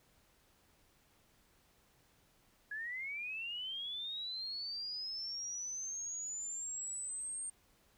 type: linear sweep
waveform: sine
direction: up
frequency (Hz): 1663 to 8690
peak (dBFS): -39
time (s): 2.71-7.5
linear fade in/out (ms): 5
effects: pink hiss -70 dBFS RMS until 7.97 s